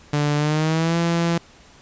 sawtooth tone with pitch glide, 147.1 to 168.97 Hz, D3 to E3, +3 to +43 cents, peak -14 dBFS, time 0.13-1.38 s, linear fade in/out 5 ms, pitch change +240 cents, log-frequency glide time 0.36-0.97 s, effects pink hiss -49 dBFS RMS until 1.81 s + resampled to 16000 Hz

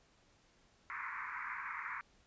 pink band-pass noise, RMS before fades -43 dBFS, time 0.9-2.01 s, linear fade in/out 0 ms, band 950 to 2300 Hz, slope 96 dB/octave, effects pink hiss -69 dBFS RMS until 2.26 s + resampled to 16000 Hz

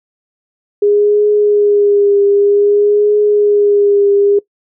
sine tone with vibrato, 410 Hz, G#4, 22 cents flat, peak -7 dBFS, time 0.82-4.39 s, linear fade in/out 5 ms, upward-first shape triangle, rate 0.53 Hz, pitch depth 35 cents each way, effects noise-tail reverb RT60 0.1 s tail -20 dB re dry

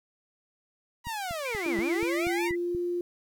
sawtooth linear two-way sweep, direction down then up, 979 to 189.5 to 979 Hz, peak -28 dBFS, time 1.04-2.52 s, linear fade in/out 50 ms, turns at 1.78 s
click train, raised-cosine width 5 ms, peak -28 dBFS, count 8, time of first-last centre 1.07-2.749 s, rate 4.17 Hz
sine tone with vibrato, 2177 Hz, C#7, 32 cents flat, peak -33 dBFS, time 1.44-2.56 s, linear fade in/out 20 ms, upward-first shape sine, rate 5.3 Hz, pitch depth 180 cents each way
sine tone with pitch glide, 339.7 to 350.9 Hz, F4 to F4, -48 to +8 cents, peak -27 dBFS, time 1.66-3.01 s, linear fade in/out 2 ms, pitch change +56 cents, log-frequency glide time 1.97-2.76 s
effects 10-bit

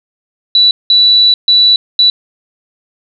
sine tone bursts at uneven times, 3951 Hz, B7, in tune, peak -4 dBFS, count 4, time 0.55-0.71 / 0.9-1.34 / 1.48-1.76 / 1.99-2.1 s, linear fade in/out 2 ms, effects none

